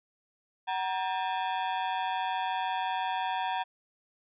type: ring-modulated tone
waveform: 40% pulse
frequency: 847 Hz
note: G#5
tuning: 34 cents sharp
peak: -25 dBFS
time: 0.67-3.64 s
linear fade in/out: 20 ms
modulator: 93.2 Hz
effects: resampled to 8000 Hz